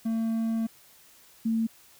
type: tone pair in turn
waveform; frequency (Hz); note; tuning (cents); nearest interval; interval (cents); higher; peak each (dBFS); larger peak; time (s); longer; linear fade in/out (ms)
triangle / sine; 225.5 / 225.5; A3 / A3; +43 / +43; unison; 0; neither; -23; neither; 0.05-0.67 / 1.45-1.67; first; 10
effects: white hiss -56 dBFS RMS until 1.99 s